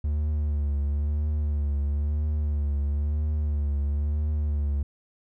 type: tone with vibrato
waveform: triangle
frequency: 73.42 Hz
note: D2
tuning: in tune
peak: -21 dBFS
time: 0.04-4.83 s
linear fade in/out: 5 ms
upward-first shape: triangle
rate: 1 Hz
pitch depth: 62 cents each way
effects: none